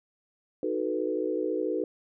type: chord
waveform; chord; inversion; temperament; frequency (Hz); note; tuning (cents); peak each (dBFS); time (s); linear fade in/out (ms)
sine; B dominant seventh; first; equal; 311.1 / 370 / 440 / 493.9; D#4 / F#4 / A4 / B4; 0 / 0 / 0 / 0; -32; 0.63-1.84; 2
effects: none